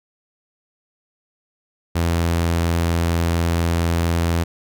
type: tone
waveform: sawtooth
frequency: 84.3 Hz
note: E2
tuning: 39 cents sharp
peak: -13 dBFS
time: 1.95-4.44 s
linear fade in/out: 10 ms
effects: none